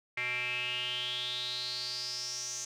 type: tone with band-pass filter sweep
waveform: square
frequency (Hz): 123.47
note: B2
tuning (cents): 0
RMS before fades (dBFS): -36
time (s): 0.17-2.65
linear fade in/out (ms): 5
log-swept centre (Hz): 2200 to 6400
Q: 8.3
effects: none